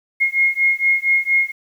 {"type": "beating tone pair", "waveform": "sine", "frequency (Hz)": [2148, 2152.3], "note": ["C7", "C7"], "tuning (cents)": [45, 48], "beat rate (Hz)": 4.3, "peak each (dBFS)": -17, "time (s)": [0.2, 1.52], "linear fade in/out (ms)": 20, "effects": ["8-bit"]}